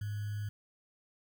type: tone with sample-and-hold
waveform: sine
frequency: 103.83 Hz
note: G#2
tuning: in tune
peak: -34 dBFS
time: 0.01-0.49 s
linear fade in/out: 5 ms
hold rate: 1575 Hz
effects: none